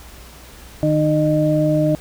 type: harmonic tone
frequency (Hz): 153.1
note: D#3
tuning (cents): -28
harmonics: 1 / 2 / 4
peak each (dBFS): -18 / -18 / -18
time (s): 0.83-1.95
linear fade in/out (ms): 0
effects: added 60 Hz sine -42 dBFS peak until 2 s + pink hiss -42 dBFS RMS until 2 s